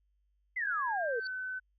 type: exponential sweep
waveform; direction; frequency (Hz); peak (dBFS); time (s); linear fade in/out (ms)
sine; down; 2093 to 440.4; -31; 0.56-1.2; 10
type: tone with pitch glide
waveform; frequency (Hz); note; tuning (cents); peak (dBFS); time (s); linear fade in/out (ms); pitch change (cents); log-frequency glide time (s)
sine; 1661.2 to 1514.6; G#6 to F#6; 0 to +40; -35; 0.61-1.6; 20; -160; 0.86-1.29
type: tone with exponential growth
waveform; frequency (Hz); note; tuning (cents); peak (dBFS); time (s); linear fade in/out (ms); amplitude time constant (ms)
sine; 4484; C#8; +19; -36; 1.2-1.27; 1; 15
effects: added 50 Hz sine -70 dBFS peak until 1.78 s